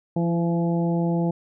harmonic tone with a mistuned harmonic, 170 Hz, F3, 46 cents flat, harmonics 1 / 2 / 3 / 4 / 5, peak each -21 / -27 / -31 / -33 / -35 dBFS, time 0.16-1.31 s, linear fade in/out 5 ms, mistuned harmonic 2, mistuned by -18 cents, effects none

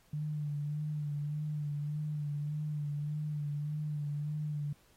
sine tone with vibrato, 148.7 Hz, D3, 22 cents sharp, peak -33 dBFS, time 0.13-4.73 s, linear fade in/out 5 ms, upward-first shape sine, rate 1.7 Hz, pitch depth 36 cents each way, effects pink hiss -67 dBFS RMS until 4.96 s + AAC 48 kbps

